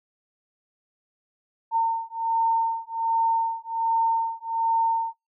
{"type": "beating tone pair", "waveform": "sine", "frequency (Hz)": [909, 910.3], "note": ["A#5", "A#5"], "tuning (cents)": [-44, -41], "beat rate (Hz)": 1.3, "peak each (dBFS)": -24, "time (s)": [1.71, 5.14], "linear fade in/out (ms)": 50, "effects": ["noise-tail reverb RT60 0.2 s tail -25 dB re dry"]}